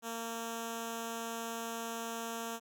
5% pulse tone with notch filter, 229.4 Hz, A#3, 28 cents flat, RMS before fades -40 dBFS, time 0.02-2.6 s, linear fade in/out 50 ms, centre 2100 Hz, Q 1.1, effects none

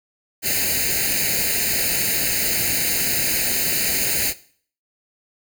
white noise with comb filter, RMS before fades -21 dBFS, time 0.42-4.34 s, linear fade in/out 50 ms, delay 0.44 ms, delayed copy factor +0.95, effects noise-tail reverb RT60 0.5 s tail -17 dB re dry

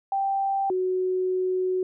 sine tone pair in turn, 784 / 370 Hz, G5 / F#4, 0 / 0 cents, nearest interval octave + minor second, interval 1300 cents, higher first, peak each -22 dBFS, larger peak neither, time 0.12-0.7 / 0.7-1.83 s, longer second, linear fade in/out 2 ms, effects none

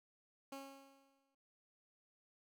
15% pulse tone with exponential decay, 273.3 Hz, C#4, 24 cents flat, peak -39 dBFS, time 0.52-1.35 s, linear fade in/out 5 ms, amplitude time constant 180 ms, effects none

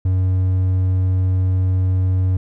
triangle tone, 93 Hz, F#2, 9 cents sharp, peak -12 dBFS, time 0.05-2.37 s, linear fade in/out 5 ms, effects none

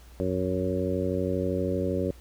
harmonic tone with a mistuned harmonic, 92.5 Hz, F#2, in tune, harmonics 1 / 2 / 3 / 4 / 5 / 6, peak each -32 / -32 / -32 / -32 / -32 / -32 dBFS, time 0.2-2.11 s, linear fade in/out 0 ms, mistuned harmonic 1, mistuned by -18 cents, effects added 60 Hz sine -47 dBFS peak until 2.2 s + pink hiss -56 dBFS RMS until 2.2 s

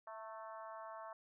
harmonic tone with a mistuned harmonic, 220 Hz, A3, in tune, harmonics 3 / 4 / 5 / 6 / 7 / 8, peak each -51 / -53 / -52 / -57 / -62 / -65 dBFS, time 0.07-1.13 s, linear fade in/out 2 ms, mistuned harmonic 4, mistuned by +30 cents, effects none

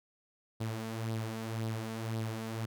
sawtooth tone with flanger, 111.9 Hz, A2, 30 cents sharp, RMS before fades -37 dBFS, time 0.6-2.66 s, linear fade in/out 10 ms, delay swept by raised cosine 0.21 to 4.41 ms, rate 1.9 Hz, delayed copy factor +0.5, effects none

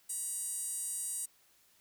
sawtooth tone with high-pass filter, 961 Hz, B5, 48 cents flat, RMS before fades -38 dBFS, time 0.09-1.26 s, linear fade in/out 10 ms, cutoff 8700 Hz, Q 5.8, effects white hiss -67 dBFS RMS until 1.8 s

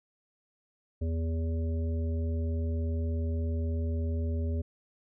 harmonic tone, 81.7 Hz, E2, 15 cents flat, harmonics 1 / 3 / 5 / 7, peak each -28 / -38 / -42 / -45 dBFS, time 1.01-4.62 s, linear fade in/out 10 ms, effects none

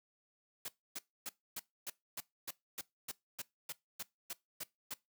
white noise bursts, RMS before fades -42 dBFS, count 15, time 0.65-4.94 s, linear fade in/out 5 ms, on 34 ms, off 270 ms, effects noise-tail reverb RT60 0.2 s tail -21 dB re dry + high-pass 100 Hz 12 dB/octave

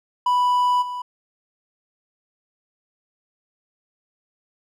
triangle tone with level steps, 987.8 Hz, B5, in tune, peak -14 / -25 dBFS, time 0.26-1.02 s, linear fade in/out 5 ms, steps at 0.81 s, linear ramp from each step 20 ms, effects none

